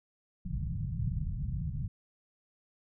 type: low-pass noise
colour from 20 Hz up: white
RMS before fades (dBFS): -34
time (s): 0.45-1.88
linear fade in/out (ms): 10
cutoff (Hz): 170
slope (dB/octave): 48
effects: none